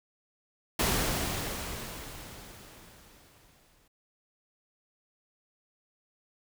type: noise with exponential decay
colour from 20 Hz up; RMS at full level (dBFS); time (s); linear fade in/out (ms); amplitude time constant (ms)
pink; -26; 0.79-3.88; 5; 670
effects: none